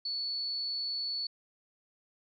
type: tone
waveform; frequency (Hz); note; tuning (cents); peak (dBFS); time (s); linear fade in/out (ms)
sine; 4435; C#8; 0; -32; 0.05-1.27; 5
effects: none